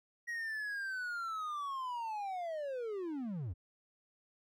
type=linear sweep; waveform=triangle; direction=down; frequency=1904 to 73.7 Hz; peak=-35 dBFS; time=0.27-3.54 s; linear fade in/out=20 ms; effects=none